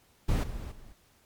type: noise with level steps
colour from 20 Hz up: brown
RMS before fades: -25 / -37 / -49 dBFS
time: 0.28-0.93 s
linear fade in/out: 10 ms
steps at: 0.43 / 0.71 s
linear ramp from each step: 10 ms
effects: pink hiss -64 dBFS RMS until 1.25 s + MP3 96 kbps